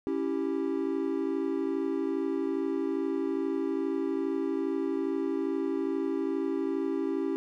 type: chord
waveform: triangle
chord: C# diminished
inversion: none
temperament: equal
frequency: 277.2 / 329.6 / 392 Hz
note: C#4 / E4 / G4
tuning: 0 / 0 / 0 cents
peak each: -30 dBFS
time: 0.07-7.36 s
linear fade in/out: 0 ms
effects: none